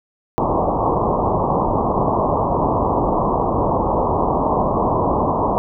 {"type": "low-pass noise", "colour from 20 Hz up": "white", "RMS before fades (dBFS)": -18, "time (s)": [0.38, 5.58], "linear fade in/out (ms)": 0, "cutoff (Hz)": 1100, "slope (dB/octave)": 96, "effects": []}